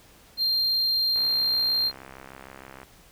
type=tone; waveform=triangle; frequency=4186 Hz; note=C8; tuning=in tune; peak=-20 dBFS; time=0.37-1.92 s; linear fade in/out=50 ms
type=click train; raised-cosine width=0.5 ms; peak=-27 dBFS; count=112; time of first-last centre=1.16-2.832 s; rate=66.4 Hz
effects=pink hiss -54 dBFS RMS until 3.11 s